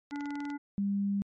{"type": "click train", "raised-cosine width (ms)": 0.2, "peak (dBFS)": -29, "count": 9, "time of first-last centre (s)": [0.11, 0.502], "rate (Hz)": 20.4}
{"type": "harmonic tone", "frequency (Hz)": 287.3, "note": "D4", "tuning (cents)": -38, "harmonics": [1, 3, 5, 7], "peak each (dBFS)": [-34, -44, -48, -51], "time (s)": [0.11, 0.58], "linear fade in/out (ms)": 20}
{"type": "tone", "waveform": "sine", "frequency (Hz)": 199.9, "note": "G3", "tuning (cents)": 34, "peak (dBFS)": -27, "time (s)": [0.78, 1.22], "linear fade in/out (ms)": 0}
{"effects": ["MP3 48 kbps"]}